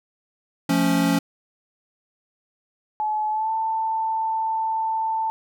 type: chord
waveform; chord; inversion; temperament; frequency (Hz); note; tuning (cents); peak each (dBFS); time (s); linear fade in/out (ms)
square; F augmented; none; equal; 174.61 / 220 / 277.2; F3 / A3 / C#4; 0 / 0 / 0; -23 / -26 / -21; 0.69-1.19; 5
type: tone with pitch glide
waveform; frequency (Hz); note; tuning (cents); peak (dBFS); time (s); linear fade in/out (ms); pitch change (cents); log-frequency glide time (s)
sine; 856 to 888.2; A5 to A5; -48 to +16; -21; 3-5.3; 0; +64; 3.3-3.52
effects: none